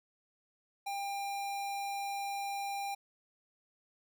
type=tone; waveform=square; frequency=798 Hz; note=G5; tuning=31 cents sharp; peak=-36 dBFS; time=0.86-2.95 s; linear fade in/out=10 ms; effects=none